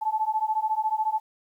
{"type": "beating tone pair", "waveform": "sine", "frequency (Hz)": [862, 876], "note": ["A5", "A5"], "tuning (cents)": [-36, -8], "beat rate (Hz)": 14, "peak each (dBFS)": -26, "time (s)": [0.01, 1.2], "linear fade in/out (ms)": 20, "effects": ["10-bit"]}